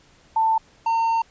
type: tone pair in turn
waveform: sine / triangle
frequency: 890 / 910.8 Hz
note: A5 / A#5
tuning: +20 / -40 cents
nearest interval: unison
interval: 40 cents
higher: second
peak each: -16 dBFS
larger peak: neither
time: 0.36-0.58 / 0.86-1.22 s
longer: second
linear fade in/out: 5 ms
effects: pink hiss -55 dBFS RMS until 1.3 s + resampled to 16000 Hz